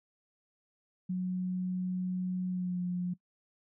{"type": "tone with pitch glide", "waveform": "sine", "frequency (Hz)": [183.1, 178.71], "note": ["F#3", "F3"], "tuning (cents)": [-18, 40], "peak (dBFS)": -30, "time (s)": [1.09, 3.14], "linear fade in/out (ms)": 10, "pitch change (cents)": -42, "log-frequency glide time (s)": [2.49, 2.8], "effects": ["noise-tail reverb RT60 0.1 s tail -20 dB re dry"]}